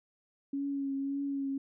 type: tone with vibrato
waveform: sine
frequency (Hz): 276.9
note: C#4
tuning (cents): -2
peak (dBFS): -31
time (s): 0.53-1.58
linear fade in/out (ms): 5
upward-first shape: triangle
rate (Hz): 1.8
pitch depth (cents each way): 29
effects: none